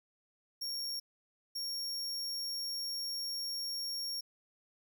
40% pulse tone bursts at uneven times, 5540 Hz, F8, 15 cents flat, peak -35 dBFS, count 2, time 0.61-1 / 1.55-4.21 s, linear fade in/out 10 ms, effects none

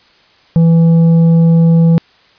sine tone with tanh clipping, 165.7 Hz, E3, 9 cents sharp, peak -6 dBFS, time 0.56-1.98 s, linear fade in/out 0 ms, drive 6 dB, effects white hiss -48 dBFS RMS until 2.38 s + resampled to 11025 Hz

